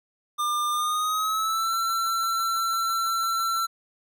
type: tone with pitch glide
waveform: square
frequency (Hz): 1200 to 1347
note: D6 to E6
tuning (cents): +37 to +37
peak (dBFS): -24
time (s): 0.38-3.67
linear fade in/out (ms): 20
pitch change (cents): +200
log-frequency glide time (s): 0.71-1.73
effects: none